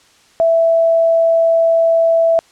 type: tone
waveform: sine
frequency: 661 Hz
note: E5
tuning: 5 cents sharp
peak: -9 dBFS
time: 0.4-2.39 s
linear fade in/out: 0 ms
effects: white hiss -50 dBFS RMS until 2.51 s + low-pass 7000 Hz 12 dB/octave